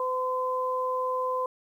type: tone pair together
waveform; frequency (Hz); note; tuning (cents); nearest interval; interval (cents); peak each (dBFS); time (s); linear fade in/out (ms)
sine; 509 / 1023.9; C5 / C6; -48 / -38; octave; 1210; -29 / -28; 0-1.46; 2
effects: 10-bit